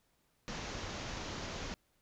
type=low-pass noise; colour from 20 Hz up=pink; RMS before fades=-42 dBFS; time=0.48-1.74 s; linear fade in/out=0 ms; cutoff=6900 Hz; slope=96 dB/octave; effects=pink hiss -75 dBFS RMS until 2.01 s